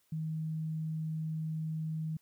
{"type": "tone", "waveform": "sine", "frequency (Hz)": 158.1, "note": "D#3", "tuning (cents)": 28, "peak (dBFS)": -33, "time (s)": [0.12, 2.17], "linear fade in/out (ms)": 5, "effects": ["white hiss -72 dBFS RMS until 2.21 s"]}